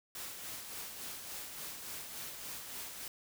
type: noise with tremolo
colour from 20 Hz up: white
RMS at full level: -43 dBFS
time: 0.15-3.08 s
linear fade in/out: 2 ms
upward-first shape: sine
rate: 3.5 Hz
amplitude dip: 40%
effects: none